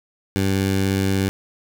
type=tone with notch filter; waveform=15% pulse; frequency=96.8 Hz; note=G2; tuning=21 cents flat; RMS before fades=-20 dBFS; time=0.36-1.29 s; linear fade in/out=0 ms; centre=1000 Hz; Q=1.9; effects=none